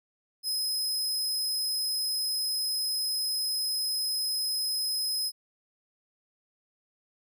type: tone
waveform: sawtooth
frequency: 5090 Hz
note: D#8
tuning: 39 cents sharp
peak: -25 dBFS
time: 0.43-5.32 s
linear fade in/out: 50 ms
effects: none